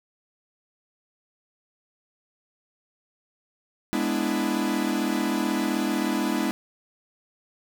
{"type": "chord", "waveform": "45% pulse", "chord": "E dominant seventh", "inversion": "first", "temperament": "equal", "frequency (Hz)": [207.7, 246.9, 293.7, 329.6], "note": ["G#3", "B3", "D4", "E4"], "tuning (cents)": [0, 0, 0, 0], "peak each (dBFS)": -29, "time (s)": [3.93, 6.51], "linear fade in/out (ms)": 0, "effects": []}